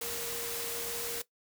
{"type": "tone in noise", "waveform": "sine", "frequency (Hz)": 469.5, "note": "A#4", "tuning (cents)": 12, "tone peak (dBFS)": -41, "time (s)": [0.01, 1.22], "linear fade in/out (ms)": 5, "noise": "white", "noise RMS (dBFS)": -37, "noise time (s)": [0.01, 1.22], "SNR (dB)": -7, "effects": ["noise-tail reverb RT60 0.1 s tail -17 dB re dry"]}